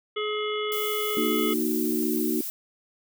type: harmonic tone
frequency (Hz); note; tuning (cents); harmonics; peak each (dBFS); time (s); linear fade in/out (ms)
423.6; G#4; +34; 1 / 3 / 5 / 7 / 8; -28 / -33 / -35 / -36 / -37; 0.16-1.54; 10
type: noise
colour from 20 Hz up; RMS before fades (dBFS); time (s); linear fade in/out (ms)
violet; -33; 0.72-2.5; 0
type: chord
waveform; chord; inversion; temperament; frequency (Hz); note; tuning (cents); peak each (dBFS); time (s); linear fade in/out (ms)
sine; D# minor; second; equal with one note detuned; 233.1 / 307.7 / 370; A#3 / D#4 / F#4; 0 / -19 / 0; -28 / -27 / -29; 1.17-2.41; 2
effects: none